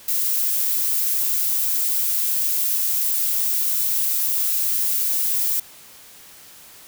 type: noise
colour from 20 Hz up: violet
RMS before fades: -21 dBFS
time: 0.08-5.6 s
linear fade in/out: 5 ms
effects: white hiss -45 dBFS RMS until 6.87 s